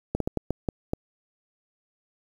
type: slowing click train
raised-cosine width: 2 ms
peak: -12 dBFS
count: 7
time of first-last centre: 0.15-0.934 s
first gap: 53 ms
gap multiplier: 1.36
effects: 8-bit